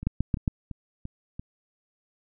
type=two click trains; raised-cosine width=5 ms; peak=-11 / -23 dBFS; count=4 / 5; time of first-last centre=0.07-0.478 / 0.03-1.395 s; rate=7.35 / 2.93 Hz; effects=none